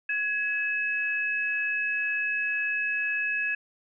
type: tone pair together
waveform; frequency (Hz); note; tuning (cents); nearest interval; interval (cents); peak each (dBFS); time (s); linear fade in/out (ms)
sine; 1675 / 2577; G#6 / E7; +14 / -40; perfect fifth; 746; -28; 0.09-3.55; 5
effects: none